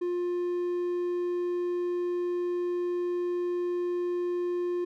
triangle tone, 353.1 Hz, F4, 19 cents sharp, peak -25 dBFS, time 0.01-4.85 s, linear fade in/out 10 ms, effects none

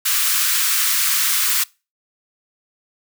white high-pass noise, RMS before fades -18 dBFS, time 0.05-1.64 s, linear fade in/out 10 ms, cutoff 1100 Hz, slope 48 dB/octave, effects noise-tail reverb RT60 0.3 s tail -24 dB re dry

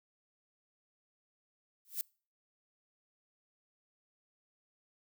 violet noise with exponential growth, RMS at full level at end -31 dBFS, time 1.85-2.01 s, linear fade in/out 0 ms, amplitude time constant 34 ms, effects noise-tail reverb RT60 0.4 s tail -26 dB re dry

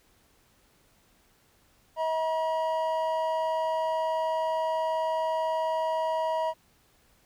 triangle tone pair together, 639.4 / 958 Hz, D#5 / A#5, +47 / +47 cents, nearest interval perfect fifth, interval 700 cents, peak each -26 / -27 dBFS, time 1.96-6.54 s, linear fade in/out 50 ms, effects pink hiss -64 dBFS RMS until 7.25 s

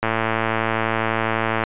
click train, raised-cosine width 0.5 ms, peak -5 dBFS, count 181, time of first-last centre 0.03-1.637 s, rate 112 Hz, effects resampled to 8000 Hz

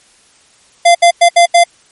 square tone bursts at uneven times, 690 Hz, F5, 21 cents flat, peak -4 dBFS, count 5, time 0.85-0.95 / 1.02-1.11 / 1.21-1.29 / 1.36-1.46 / 1.54-1.64 s, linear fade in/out 10 ms, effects white hiss -48 dBFS RMS until 1.91 s + MP3 48 kbps

